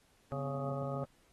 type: harmonic tone with a mistuned harmonic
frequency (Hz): 138.59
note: C#3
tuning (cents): 0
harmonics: 1 / 2 / 3 / 4 / 5 / 6 / 8 / 9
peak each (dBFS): -38 / -44 / -47 / -40 / -46 / -50 / -54 / -46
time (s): 0.32-1.04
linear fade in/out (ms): 0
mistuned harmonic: 2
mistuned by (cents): -140
effects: pink hiss -69 dBFS RMS until 1.32 s + AAC 32 kbps